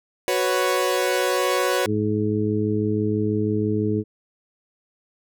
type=chord; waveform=sawtooth; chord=F# suspended fourth; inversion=none; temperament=equal; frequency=370 / 493.9 / 554.4 Hz; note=F#4 / B4 / C#5; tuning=0 / 0 / 0 cents; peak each=-20 dBFS; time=0.28-1.86 s; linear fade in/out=0 ms
type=harmonic tone; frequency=106.1 Hz; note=G#2; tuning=38 cents sharp; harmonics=1 / 2 / 3 / 4; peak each=-25 / -25 / -25 / -25 dBFS; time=1.85-4.04 s; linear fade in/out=50 ms
effects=none